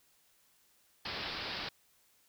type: low-pass noise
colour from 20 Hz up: white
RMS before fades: -40 dBFS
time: 1.05-1.69 s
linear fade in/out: 5 ms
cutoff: 5100 Hz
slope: 96 dB/octave
effects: white hiss -69 dBFS RMS until 2.28 s